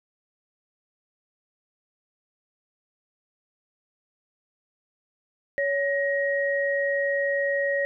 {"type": "tone pair together", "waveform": "sine", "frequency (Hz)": [561, 1887], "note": ["C#5", "A#6"], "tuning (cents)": [21, 21], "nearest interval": "octave + major sixth", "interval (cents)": 2100, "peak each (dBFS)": [-24, -26], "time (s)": [5.58, 7.85], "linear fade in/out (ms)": 0, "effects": []}